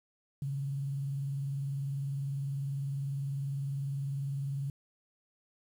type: tone with vibrato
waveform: sine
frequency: 138.59 Hz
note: C#3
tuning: in tune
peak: -32 dBFS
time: 0.42-4.7 s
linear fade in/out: 2 ms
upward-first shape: triangle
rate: 20 Hz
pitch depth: 100 cents each way
effects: 10-bit